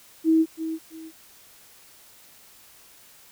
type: tone with echo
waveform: sine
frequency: 321.7 Hz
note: E4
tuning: 42 cents flat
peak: -15 dBFS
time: 0.24-0.46 s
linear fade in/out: 50 ms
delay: 330 ms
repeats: 2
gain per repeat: -11 dB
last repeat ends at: 1.12 s
effects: white hiss -52 dBFS RMS until 3.31 s